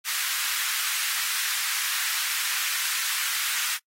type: high-pass noise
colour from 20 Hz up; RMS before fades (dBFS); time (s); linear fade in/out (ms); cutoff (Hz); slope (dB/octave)
pink; -28; 0.04-3.79; 50; 1400; 24
effects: noise-tail reverb RT60 0.1 s tail -24 dB re dry + AAC 48 kbps